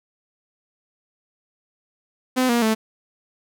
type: tone with pitch steps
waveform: sawtooth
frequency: 255.7 / 237.2 / 220 Hz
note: C4 / A#3 / A3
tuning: -40 / +30 / 0 cents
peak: -13 dBFS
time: 2.36-2.75 s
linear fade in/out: 20 ms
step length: 130 ms
effects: none